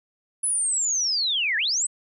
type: linear two-way sweep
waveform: sine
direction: down then up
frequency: 10320 to 1636 to 8380 Hz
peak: -21 dBFS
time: 0.43-1.87 s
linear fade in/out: 10 ms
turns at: 1.57 s
effects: none